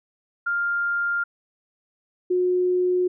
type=tone pair in turn; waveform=sine; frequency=1400 / 362.3 Hz; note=F6 / F#4; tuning=+4 / -36 cents; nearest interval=octave + major seventh; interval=2340 cents; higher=first; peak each=-21 / -18 dBFS; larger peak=second; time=0.46-1.24 / 2.3-3.08 s; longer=neither; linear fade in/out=10 ms; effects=none